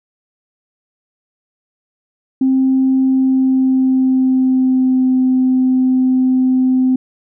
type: tone with pitch glide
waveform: sine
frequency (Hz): 263.4 to 257.5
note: C4 to C4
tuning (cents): +12 to -28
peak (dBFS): -9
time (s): 2.41-6.96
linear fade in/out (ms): 5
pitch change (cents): -40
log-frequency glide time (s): 3.03-5.13
effects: tanh soft clip ceiling -5 dBFS